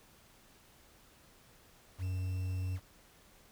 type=tone with quantisation; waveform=triangle; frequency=92.5 Hz; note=F#2; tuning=in tune; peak=-31 dBFS; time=1.98-2.8 s; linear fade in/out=50 ms; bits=9; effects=pink hiss -62 dBFS RMS until 3.51 s